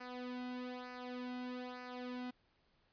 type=tone with flanger; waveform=sawtooth; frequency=249.4 Hz; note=B3; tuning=17 cents sharp; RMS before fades=-45 dBFS; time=0-2.31 s; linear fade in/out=10 ms; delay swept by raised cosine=0.28 to 1.78 ms; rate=1.1 Hz; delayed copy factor=-0.75; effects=pink hiss -75 dBFS RMS until 2.92 s + resampled to 11025 Hz

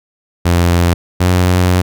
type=tone pair in turn; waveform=sawtooth; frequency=86.7 / 90.39 Hz; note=F2 / F#2; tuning=-12 / -40 cents; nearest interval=minor second; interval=72 cents; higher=second; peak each=-5 dBFS; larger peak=neither; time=0.45-0.94 / 1.2-1.82 s; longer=second; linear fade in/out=10 ms; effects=none

